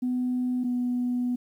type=tone pair in turn; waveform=sine; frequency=250 / 246.3 Hz; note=B3 / B3; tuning=+21 / -5 cents; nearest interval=unison; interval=26 cents; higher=first; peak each=-23 dBFS; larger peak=neither; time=0.02-0.64 / 0.64-1.36 s; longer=second; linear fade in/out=10 ms; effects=tanh soft clip ceiling -20 dBFS + 10-bit